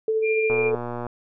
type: tone with tremolo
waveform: sine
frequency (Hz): 440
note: A4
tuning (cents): 0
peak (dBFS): -18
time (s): 0.08-0.75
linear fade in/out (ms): 2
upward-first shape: triangle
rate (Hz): 14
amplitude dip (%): 35
type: tone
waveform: sine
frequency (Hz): 2393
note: D7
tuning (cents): +32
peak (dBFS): -25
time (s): 0.22-0.72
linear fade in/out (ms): 50
type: click train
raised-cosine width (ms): 1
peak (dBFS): -17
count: 69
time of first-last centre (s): 0.5-1.067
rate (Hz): 120
effects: none